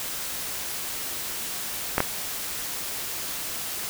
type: clicks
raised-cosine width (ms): 0.5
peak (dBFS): -5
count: 2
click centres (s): 1.981 / 2.004
effects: white hiss -32 dBFS RMS until 3.89 s